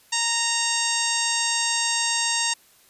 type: harmonic tone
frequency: 927 Hz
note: A#5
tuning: 10 cents flat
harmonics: 1 / 2 / 3 / 4 / 5 / 6 / 7 / 8 / 9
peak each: -30 / -30 / -30 / -30 / -30 / -30 / -30 / -30 / -30 dBFS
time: 0.12-2.54 s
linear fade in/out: 10 ms
effects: white hiss -56 dBFS RMS until 2.89 s + resampled to 32000 Hz